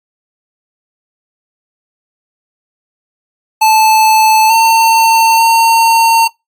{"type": "tone with pitch steps", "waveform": "square", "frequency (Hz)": [874, 903, 911], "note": ["A5", "A5", "A#5"], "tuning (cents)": [-12, 45, -40], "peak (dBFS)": -6, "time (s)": [3.61, 6.28], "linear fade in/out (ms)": 10, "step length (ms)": 890, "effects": ["noise-tail reverb RT60 0.2 s tail -25 dB re dry", "AAC 64 kbps"]}